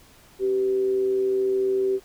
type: tone with amplitude modulation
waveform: sine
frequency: 385.8 Hz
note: G4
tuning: 28 cents flat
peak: -18 dBFS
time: 0.39-2 s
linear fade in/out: 50 ms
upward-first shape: sine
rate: 114 Hz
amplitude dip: 35%
effects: pink hiss -53 dBFS RMS until 2.04 s